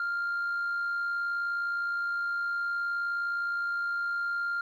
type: tone with amplitude modulation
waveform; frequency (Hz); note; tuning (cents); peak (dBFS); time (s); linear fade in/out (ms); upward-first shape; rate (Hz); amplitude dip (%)
sine; 1396.9; F6; 0; -25; 0-4.61; 2; sine; 59.4; 30
effects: tanh soft clip ceiling -26 dBFS + 11-bit